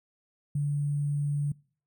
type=tone with sample-and-hold; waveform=sine; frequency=144.8 Hz; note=D3; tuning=24 cents flat; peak=-25 dBFS; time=0.55-1.52 s; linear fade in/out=5 ms; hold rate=8820 Hz; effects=noise-tail reverb RT60 0.5 s tail -25 dB re dry